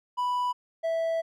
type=tone pair in turn; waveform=triangle; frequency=987.8 / 657.1 Hz; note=B5 / E5; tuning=0 / -6 cents; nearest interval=perfect fifth; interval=706 cents; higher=first; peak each=-23 dBFS; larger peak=neither; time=0.17-0.53 / 0.83-1.22 s; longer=second; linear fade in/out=20 ms; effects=none